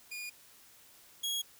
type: tone pair in turn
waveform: sawtooth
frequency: 2436 / 3312 Hz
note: D#7 / G#7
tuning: -37 / -5 cents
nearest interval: perfect fourth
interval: 532 cents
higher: second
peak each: -36 / -29 dBFS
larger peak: second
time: 0.11-0.3 / 1.23-1.42 s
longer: neither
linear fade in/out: 10 ms
effects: white hiss -59 dBFS RMS until 1.59 s